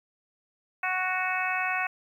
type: harmonic tone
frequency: 370 Hz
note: F#4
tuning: in tune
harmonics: 2 / 3 / 4 / 5 / 6 / 7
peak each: -32 / -34 / -32 / -34 / -34 / -32 dBFS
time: 0.83-1.87 s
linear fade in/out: 5 ms
effects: 10-bit